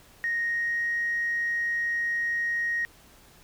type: tone with pitch glide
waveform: sine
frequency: 1864.7 to 1875.5 Hz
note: A#6 to A#6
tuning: 0 to +10 cents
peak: -24 dBFS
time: 0.24-2.85 s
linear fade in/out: 0 ms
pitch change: +10 cents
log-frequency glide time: 0.37-0.89 s
effects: tanh soft clip ceiling -20 dBFS + pink hiss -55 dBFS RMS until 3.43 s